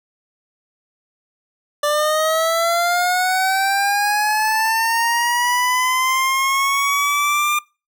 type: linear sweep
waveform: 25% pulse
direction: up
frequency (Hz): 586 to 1200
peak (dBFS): -12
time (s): 1.83-7.59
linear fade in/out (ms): 5
effects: noise-tail reverb RT60 0.3 s tail -24 dB re dry